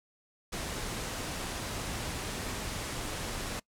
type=low-pass noise; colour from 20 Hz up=pink; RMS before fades=-37 dBFS; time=0.52-3.6 s; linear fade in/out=10 ms; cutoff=11000 Hz; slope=24 dB/octave; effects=noise-tail reverb RT60 0.1 s tail -23 dB re dry